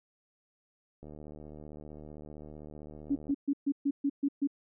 click train, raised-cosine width 2 ms, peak -34 dBFS, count 173, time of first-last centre 1.03-3.308 s, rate 75.5 Hz
sine tone bursts, 281 Hz, C#4, 24 cents sharp, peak -25 dBFS, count 8, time 3.1-4.474 s, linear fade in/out 10 ms, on 58 ms, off 130 ms
effects none

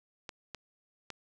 clicks, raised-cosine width 0.2 ms, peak -23 dBFS, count 3, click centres 0.292 / 0.547 / 1.103 s, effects none

